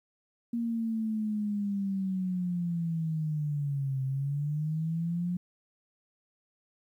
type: linear two-way sweep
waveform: sine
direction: down then up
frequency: 235.7 to 131.9 to 179.2 Hz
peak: -28 dBFS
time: 0.53-5.37 s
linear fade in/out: 5 ms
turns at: 4.03 s
effects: 11-bit